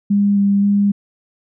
sine tone with vibrato, 201.1 Hz, G3, 44 cents sharp, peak -11 dBFS, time 0.1-0.92 s, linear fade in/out 10 ms, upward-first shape square, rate 1.9 Hz, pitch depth 10 cents each way, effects none

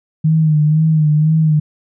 sine tone with vibrato, 154.9 Hz, D#3, 7 cents flat, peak -9 dBFS, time 0.24-1.6 s, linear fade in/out 10 ms, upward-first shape sine, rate 2 Hz, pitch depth 51 cents each way, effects none

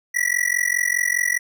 square tone with amplitude modulation, 1945 Hz, B6, 27 cents flat, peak -15 dBFS, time 0.14-1.39 s, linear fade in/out 20 ms, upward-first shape sine, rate 44.9 Hz, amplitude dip 100%, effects none

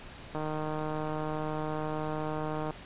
click train, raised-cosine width 1 ms, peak -21 dBFS, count 364, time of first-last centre 0.35-2.707 s, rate 154 Hz, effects pink hiss -47 dBFS RMS until 2.85 s + resampled to 8000 Hz

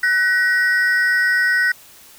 triangle ring-modulated tone, 1700 Hz, G#6, 40 cents sharp, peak -9 dBFS, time 0.03-1.72 s, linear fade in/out 5 ms, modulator 202 Hz, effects white hiss -45 dBFS RMS until 2.18 s

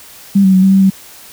sine tone with pitch steps, 197.8 / 190.2 / 186.8 / 192.3 / 193.4 / 192 Hz, G3 / F#3 / F#3 / G3 / G3 / G3, +16 / +48 / +17 / -33 / -23 / -36 cents, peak -5 dBFS, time 0.35-0.902 s, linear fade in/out 10 ms, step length 92 ms, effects white hiss -37 dBFS RMS until 1.32 s

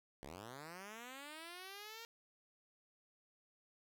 5% pulse linear sweep, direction up, 62.9 to 466.2 Hz, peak -38 dBFS, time 0.23-2.05 s, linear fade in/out 0 ms, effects none

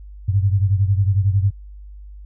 sine beating tone pair, 96.1 / 107.1 Hz, G2 / A2, -34 / -46 cents, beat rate 11 Hz, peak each -15 / -20 dBFS, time 0.28-1.51 s, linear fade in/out 10 ms, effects added 50 Hz sine -35 dBFS peak until 2.25 s

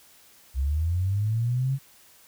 sine linear sweep, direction up, 63.2 to 138.59 Hz, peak -22 dBFS, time 0.54-1.79 s, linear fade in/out 50 ms, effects white hiss -55 dBFS RMS until 2.27 s

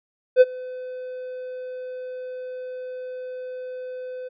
triangle tone with ADSR envelope, 507 Hz, B4, 45 cents sharp, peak -5 dBFS, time 0.36-4.29 s, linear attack 50 ms, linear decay 34 ms, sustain -24 dB, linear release 17 ms, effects resampled to 11025 Hz

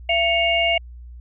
sine tone cluster, 675 / 2212 / 2808 Hz, E5 / C#7 / F7, +41 / -4 / +9 cents, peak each -20 / -21 / -21 dBFS, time 0.09-0.78 s, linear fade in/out 5 ms, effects added 60 Hz sine -36 dBFS peak until 1.2 s

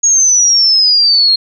sine exponential sweep, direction down, 6645 to 4211 Hz, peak -6 dBFS, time 0.03-1.36 s, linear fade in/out 10 ms, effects none

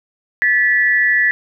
sine tone pair together, 1740 / 1953.1 Hz, A6 / B6, -20 / -20 cents, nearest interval major second, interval 200 cents, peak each -14 dBFS, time 0.42-1.31 s, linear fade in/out 0 ms, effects none

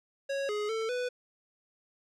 square tone with pitch steps, 552 / 418.4 / 445.6 / 495.7 Hz, C#5 / G#4 / A4 / B4, -7 / +13 / +22 / +6 cents, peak -31 dBFS, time 0.29-1.09 s, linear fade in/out 10 ms, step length 200 ms, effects low-pass 6000 Hz 12 dB/octave

